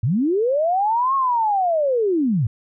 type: linear two-way sweep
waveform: sine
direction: up then down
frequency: 97.2 to 1101 to 97.2 Hz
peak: -16 dBFS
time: 0.03-2.47 s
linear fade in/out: 5 ms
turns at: 1.15 s
effects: none